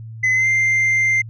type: tone with pitch glide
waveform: sine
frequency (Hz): 2029 to 2092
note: B6 to C7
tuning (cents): +46 to -1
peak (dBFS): -11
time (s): 0.23-1.22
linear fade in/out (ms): 10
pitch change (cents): +53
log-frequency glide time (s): 0.33-0.47
effects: tanh soft clip ceiling -13 dBFS + added 112 Hz sine -31 dBFS peak until 1.29 s